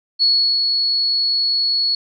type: tone with ADSR envelope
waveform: sine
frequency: 4375 Hz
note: C#8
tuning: 24 cents flat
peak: -11 dBFS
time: 0.19-1.95 s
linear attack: 33 ms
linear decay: 360 ms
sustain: -4 dB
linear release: 3 ms
effects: none